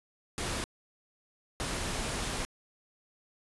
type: noise bursts at uneven times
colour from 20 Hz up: pink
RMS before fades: -34 dBFS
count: 2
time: 0.38-0.64 / 1.6-2.45 s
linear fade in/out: 0 ms
effects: resampled to 24000 Hz